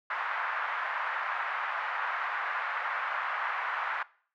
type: band-pass noise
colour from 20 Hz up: white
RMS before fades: -33 dBFS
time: 0.1-4.03 s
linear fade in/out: 5 ms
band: 860 to 1700 Hz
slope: 24 dB/octave
effects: noise-tail reverb RT60 0.5 s tail -21 dB re dry